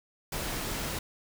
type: noise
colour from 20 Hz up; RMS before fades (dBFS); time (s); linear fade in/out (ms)
pink; -34; 0.32-0.99; 5
effects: none